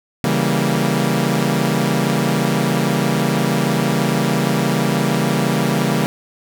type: chord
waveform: sawtooth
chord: C# diminished seventh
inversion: none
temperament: equal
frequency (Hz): 138.59 / 164.81 / 196 / 233.1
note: C#3 / E3 / G3 / Bb3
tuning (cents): 0 / 0 / 0 / 0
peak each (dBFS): -17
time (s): 0.24-6.06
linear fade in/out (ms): 0
effects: none